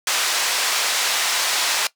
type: band-pass noise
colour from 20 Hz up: white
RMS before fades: -21 dBFS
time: 0.07-1.87 s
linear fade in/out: 2 ms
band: 680 to 6200 Hz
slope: 12 dB/octave
effects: noise-tail reverb RT60 0.1 s tail -18 dB re dry